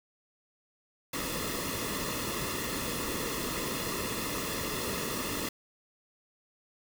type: noise with comb filter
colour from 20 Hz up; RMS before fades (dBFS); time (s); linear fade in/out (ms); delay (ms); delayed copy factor
pink; -34; 1.13-5.49; 5; 1.3; -0.7
effects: none